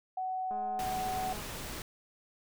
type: tone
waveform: sine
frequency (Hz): 748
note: F#5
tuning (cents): +19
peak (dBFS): -32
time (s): 0.17-1.33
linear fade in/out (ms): 5
type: click train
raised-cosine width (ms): 1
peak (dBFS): -34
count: 189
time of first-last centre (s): 0.51-1.405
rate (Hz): 210
type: noise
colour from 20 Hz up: pink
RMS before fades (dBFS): -41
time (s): 0.79-1.82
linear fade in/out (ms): 2
effects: none